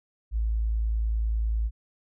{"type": "tone", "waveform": "sine", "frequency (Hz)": 55, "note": "A1", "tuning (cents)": 0, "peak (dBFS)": -23, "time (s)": [0.31, 1.71], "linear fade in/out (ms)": 50, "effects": []}